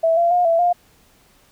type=tone with pitch steps; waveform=sine; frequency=656 / 684 / 712 / 666 / 705 Hz; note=E5 / F5 / F5 / E5 / F5; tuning=-9 / -36 / +33 / +18 / +16 cents; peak=-13 dBFS; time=0.03-0.73 s; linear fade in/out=10 ms; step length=140 ms; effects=pink hiss -55 dBFS RMS until 1.51 s